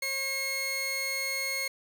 sawtooth tone pair together, 540 / 2160 Hz, C#5 / C#7, -45 / -45 cents, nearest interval 2 octaves, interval 2400 cents, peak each -36 / -26 dBFS, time 0.02-1.68 s, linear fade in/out 5 ms, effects none

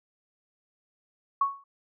sine tone with exponential decay, 1108.7 Hz, C#6, in tune, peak -18 dBFS, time 1.41-1.64 s, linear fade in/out 5 ms, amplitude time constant 50 ms, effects none

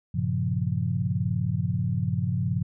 sine chord, G half-diminished seventh, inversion none, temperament equal with one note detuned, 98 / 116.54 / 137.08 / 174.61 Hz, G2 / Bb2 / Db3 / F3, 0 / 0 / -19 / 0 cents, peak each -29 dBFS, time 0.14-2.63 s, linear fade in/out 10 ms, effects none

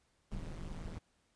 brown noise with amplitude modulation, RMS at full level -39 dBFS, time 0.31-0.99 s, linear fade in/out 10 ms, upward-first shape sine, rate 161 Hz, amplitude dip 85%, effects pink hiss -75 dBFS RMS until 1.35 s + resampled to 22050 Hz

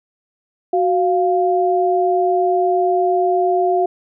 sine tone pair together, 370 / 698.5 Hz, F#4 / F5, 0 / 0 cents, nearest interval major seventh, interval 1100 cents, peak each -16 dBFS, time 0.73-3.86 s, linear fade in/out 5 ms, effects none

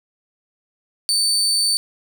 30% pulse tone, 4551 Hz, C#8, 45 cents sharp, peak -13 dBFS, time 1.09-1.77 s, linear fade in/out 0 ms, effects none

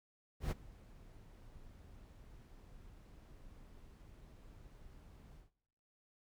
brown noise with ADSR envelope, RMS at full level -33 dBFS, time 0.4-5.51 s, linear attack 110 ms, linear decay 24 ms, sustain -24 dB, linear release 140 ms, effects noise-tail reverb RT60 1.0 s tail -23 dB re dry

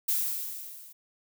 violet noise with level ramp, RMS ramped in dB -25 to -50 dBFS, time 0.08-0.93 s, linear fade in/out 10 ms, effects none

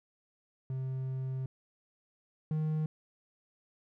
triangle tone pair in turn, 131.2 / 155.37 Hz, C3 / D#3, +5 / -2 cents, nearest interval minor third, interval 293 cents, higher second, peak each -31 / -27 dBFS, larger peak second, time 0.7-1.46 / 2.51-2.86 s, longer first, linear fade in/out 2 ms, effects none

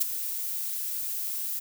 violet noise with ADSR envelope, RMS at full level -21 dBFS, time 0-1.6 s, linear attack 16 ms, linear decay 14 ms, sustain -11 dB, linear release 15 ms, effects none

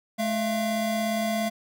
square tone pair together, 214.6 / 681 Hz, A3 / F5, -43 / -44 cents, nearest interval octave + minor sixth, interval 1999 cents, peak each -28 dBFS, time 0.18-1.5 s, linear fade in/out 20 ms, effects none

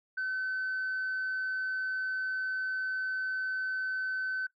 sine tone, 1523 Hz, F#6, 50 cents sharp, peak -29 dBFS, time 0.17-4.47 s, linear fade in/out 10 ms, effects noise-tail reverb RT60 0.1 s tail -17 dB re dry + tanh soft clip ceiling -28 dBFS

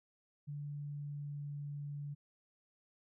sine tone with pitch glide, 145.4 to 144.48 Hz, D3 to D3, -17 to -28 cents, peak -40 dBFS, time 0.47-2.15 s, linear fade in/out 20 ms, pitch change -11 cents, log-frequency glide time 0.62-1.53 s, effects none

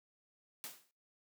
white noise with exponential decay, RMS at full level -42 dBFS, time 0.64-0.91 s, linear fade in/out 0 ms, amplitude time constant 58 ms, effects noise-tail reverb RT60 0.3 s tail -22 dB re dry + high-pass 200 Hz 12 dB/octave

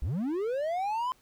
triangle linear sweep, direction up, 50.5 to 1037 Hz, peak -26 dBFS, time 0.02-1.12 s, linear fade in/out 0 ms, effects pink hiss -64 dBFS RMS until 1.21 s

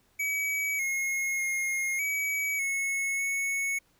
square tone with pitch steps, 2276 / 2160 / 2142 / 2275 / 2192 / 2208 Hz, C#7 / C#7 / C7 / C#7 / C#7 / C#7, +45 / -45 / +40 / +44 / -20 / -7 cents, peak -28 dBFS, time 0.19-3.79 s, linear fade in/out 10 ms, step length 600 ms, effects pink hiss -67 dBFS RMS until 3.99 s

